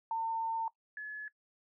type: tone pair in turn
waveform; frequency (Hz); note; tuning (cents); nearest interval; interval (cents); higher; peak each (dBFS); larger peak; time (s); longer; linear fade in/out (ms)
sine; 904 / 1706.5; A5 / G#6; +47 / +47; major seventh; 1100; second; -31 / -38; first; 0.11-0.68 / 0.97-1.28; first; 2
effects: noise-tail reverb RT60 0.1 s tail -20 dB re dry